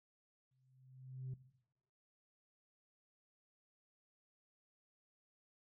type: tone with exponential growth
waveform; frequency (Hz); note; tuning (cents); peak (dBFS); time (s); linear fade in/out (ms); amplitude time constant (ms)
sine; 130; C3; -11; -38; 0.51-1.34; 5; 180
effects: noise-tail reverb RT60 0.8 s tail -17 dB re dry + tanh soft clip ceiling -39 dBFS